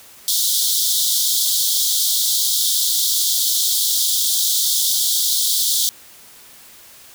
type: high-pass noise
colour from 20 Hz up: pink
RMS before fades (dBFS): -18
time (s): 0.28-5.89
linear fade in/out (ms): 0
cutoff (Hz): 3300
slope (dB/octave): 96
effects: white hiss -44 dBFS RMS until 7.14 s